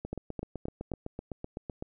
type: two click trains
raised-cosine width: 2 ms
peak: -21 / -23 dBFS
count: 4 / 15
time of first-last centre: 0.13-0.917 / 0.05-1.824 s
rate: 3.81 / 7.89 Hz
effects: none